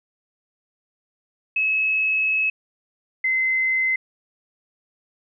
sine tone pair in turn, 2579 / 2058 Hz, E7 / C7, -39 / -29 cents, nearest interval major third, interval 390 cents, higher first, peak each -18 dBFS, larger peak neither, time 1.56-2.5 / 3.24-3.96 s, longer first, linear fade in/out 5 ms, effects none

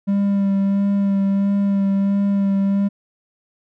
triangle tone with vibrato, 198.2 Hz, G3, 19 cents sharp, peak -13 dBFS, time 0.07-2.89 s, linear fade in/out 20 ms, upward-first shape sine, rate 1.5 Hz, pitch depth 18 cents each way, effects none

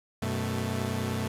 sawtooth tone cluster, 94.7 / 124.9 / 220.4 Hz, F#2 / B2 / A3, +41 / +20 / +3 cents, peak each -29 dBFS, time 0.22-1.28 s, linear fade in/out 5 ms, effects resampled to 32000 Hz + 8-bit

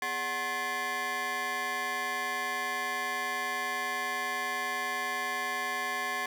25% pulse ring-modulated tone, 330 Hz, E4, 2 cents sharp, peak -24 dBFS, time 0.02-6.26 s, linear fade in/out 2 ms, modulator 1400 Hz, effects none

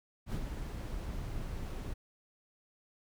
brown noise with ADSR envelope, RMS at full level -34 dBFS, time 0.26-1.94 s, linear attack 70 ms, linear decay 69 ms, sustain -5 dB, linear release 14 ms, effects none

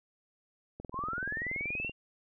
click train, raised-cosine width 2 ms, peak -29 dBFS, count 24, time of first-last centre 0.8-1.895 s, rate 21 Hz
sine linear sweep, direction up, 980 to 2811 Hz, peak -33 dBFS, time 0.92-1.92 s, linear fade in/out 50 ms
effects none

